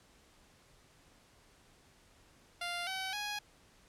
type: tone with pitch steps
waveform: 10% pulse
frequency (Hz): 698 / 761.2 / 830.1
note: F5 / F#5 / G#5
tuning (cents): -1 / +49 / -1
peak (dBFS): -28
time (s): 2.61-3.39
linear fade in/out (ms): 5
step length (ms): 260
effects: pink hiss -64 dBFS RMS until 3.88 s + low-pass 10000 Hz 12 dB/octave